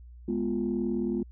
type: chord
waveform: sine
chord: F diminished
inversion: first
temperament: equal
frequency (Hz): 207.7 / 246.9 / 349.2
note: Ab3 / Cb4 / F4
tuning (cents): 0 / 0 / 0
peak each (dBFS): -30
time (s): 0.28-1.23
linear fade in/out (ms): 5
effects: tanh soft clip ceiling -19 dBFS + added 60 Hz sine -45 dBFS peak until 1.31 s